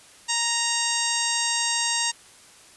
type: harmonic tone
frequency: 932.3 Hz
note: A#5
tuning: in tune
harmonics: 1 / 2 / 3 / 4 / 5 / 6 / 7 / 8 / 9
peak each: -31 / -31 / -31 / -31 / -31 / -31 / -31 / -31 / -31 dBFS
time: 0.28-2.12 s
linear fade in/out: 20 ms
effects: white hiss -50 dBFS RMS until 2.76 s + resampled to 24000 Hz